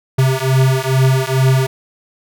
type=beating tone pair; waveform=square; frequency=130.6 / 132.9 Hz; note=C3 / C3; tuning=-3 / +27 cents; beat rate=2.3 Hz; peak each=-15 dBFS; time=0.18-1.67 s; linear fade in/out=10 ms; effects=none